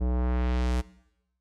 square tone with low-pass filter sweep, 61.74 Hz, B1, in tune, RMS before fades -26 dBFS, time 0-0.82 s, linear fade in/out 20 ms, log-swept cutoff 510 to 11000 Hz, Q 0.81, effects noise-tail reverb RT60 0.9 s tail -19 dB re dry

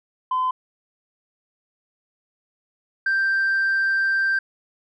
sine tone pair in turn, 1022 / 1571.5 Hz, C6 / G6, -41 / +4 cents, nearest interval perfect fifth, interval 745 cents, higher second, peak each -18 / -16 dBFS, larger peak second, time 0.31-0.51 / 3.06-4.39 s, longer second, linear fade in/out 5 ms, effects tanh soft clip ceiling -16 dBFS

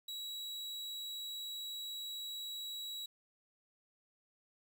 40% pulse tone, 3889 Hz, B7, 27 cents flat, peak -40 dBFS, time 0.08-3.06 s, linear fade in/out 5 ms, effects 11-bit

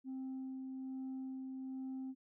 sine tone with tremolo, 262.8 Hz, C4, 8 cents sharp, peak -38 dBFS, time 0.04-2.15 s, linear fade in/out 50 ms, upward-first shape sine, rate 1.2 Hz, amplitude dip 30%, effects tanh soft clip ceiling -39 dBFS

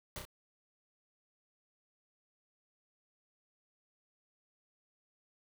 pink noise with echo, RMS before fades -42 dBFS, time 0.16-0.19 s, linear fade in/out 0 ms, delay 31 ms, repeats 2, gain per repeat -4 dB, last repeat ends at 0.252 s, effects none

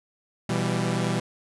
sawtooth chord, E minor, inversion second, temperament equal with one note detuned, 123.47 / 166.73 / 196 Hz, B2 / E3 / G3, 0 / +20 / 0 cents, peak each -24 dBFS, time 0.49-1.2 s, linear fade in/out 5 ms, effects resampled to 24000 Hz

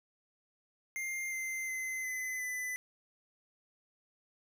square tone with pitch steps, 2107 / 2080 / 2054 / 2028 / 2003 Hz, C7 / C7 / C7 / B6 / B6, +12 / -11 / -33 / +45 / +24 cents, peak -36 dBFS, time 0.96-2.76 s, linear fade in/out 0 ms, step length 360 ms, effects none

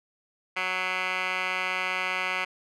10% pulse tone with band-pass filter, 185 Hz, F#3, in tune, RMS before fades -29 dBFS, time 0.56-2.45 s, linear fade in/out 10 ms, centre 2000 Hz, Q 6.9, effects none

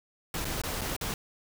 pink noise with dropouts, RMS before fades -33 dBFS, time 0.34-1.14 s, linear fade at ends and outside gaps 2 ms, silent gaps 0.446-0.452 / 0.617-0.636 / 0.811-0.815 / 0.965-1.011 s, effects none

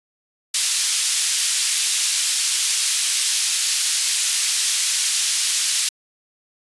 white band-pass noise, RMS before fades -20 dBFS, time 0.54-5.89 s, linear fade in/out 5 ms, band 2900 to 10000 Hz, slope 12 dB/octave, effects resampled to 24000 Hz

